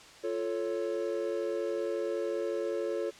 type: chord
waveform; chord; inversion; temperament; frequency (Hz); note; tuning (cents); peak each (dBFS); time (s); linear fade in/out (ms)
triangle; F augmented; none; equal; 349.2 / 440 / 554.4; F4 / A4 / C#5; 0 / 0 / 0; -33 / -32 / -33; 0.23-3.11; 20
effects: white hiss -52 dBFS RMS until 3.19 s + low-pass 6000 Hz 12 dB/octave